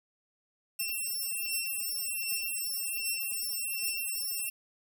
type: beating tone pair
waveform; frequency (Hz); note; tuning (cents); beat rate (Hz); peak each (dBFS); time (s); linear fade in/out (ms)
5% pulse; 2702 / 2703.3; E7 / E7; +42 / +43; 1.3; -25 / -26; 0.79-4.5; 10
effects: none

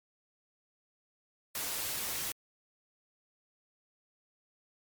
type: noise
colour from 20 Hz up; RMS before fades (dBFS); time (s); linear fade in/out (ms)
white; -36; 1.55-2.32; 2
effects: MP3 96 kbps

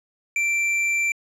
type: tone with hard clipping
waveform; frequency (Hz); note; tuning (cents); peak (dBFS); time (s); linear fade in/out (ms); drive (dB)
triangle; 2349; D7; 0; -21; 0.36-1.12; 2; 10
effects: low-pass 11000 Hz 12 dB/octave

